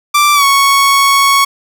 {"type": "tone with pitch glide", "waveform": "sawtooth", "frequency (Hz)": [1174.7, 1108.8], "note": ["D6", "C#6"], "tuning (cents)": [0, 0], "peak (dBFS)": -3, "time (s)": [0.14, 1.45], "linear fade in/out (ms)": 10, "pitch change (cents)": -100, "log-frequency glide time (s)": [0.34, 0.44], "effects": []}